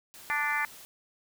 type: noise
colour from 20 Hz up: white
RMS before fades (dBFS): -49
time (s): 0.14-0.85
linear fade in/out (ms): 0
type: harmonic tone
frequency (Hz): 293.7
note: D4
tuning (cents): 0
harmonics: 3 / 4 / 5 / 6 / 7 / 8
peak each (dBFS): -34 / -35 / -36 / -31 / -32 / -37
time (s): 0.3-0.65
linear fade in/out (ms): 0
effects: none